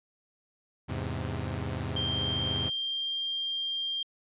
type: chord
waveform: sawtooth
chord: E augmented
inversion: none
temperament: equal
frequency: 82.41 / 103.83 / 130.81 Hz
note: E2 / G#2 / B#2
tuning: 0 / 0 / 0 cents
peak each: -32 dBFS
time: 0.88-2.7 s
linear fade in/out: 20 ms
type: tone with pitch glide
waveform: sine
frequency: 3172 to 3192 Hz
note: G7 to G7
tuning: +20 to +31 cents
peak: -29 dBFS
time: 1.96-4.03 s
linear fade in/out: 5 ms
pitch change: +11 cents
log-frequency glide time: 2.48-3.2 s
effects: resampled to 8000 Hz